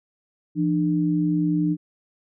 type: tone pair together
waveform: sine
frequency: 169.5 / 300.4 Hz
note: E3 / D4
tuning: +49 / +39 cents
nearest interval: minor seventh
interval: 990 cents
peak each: -22 / -21 dBFS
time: 0.55-1.77 s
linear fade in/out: 50 ms
effects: none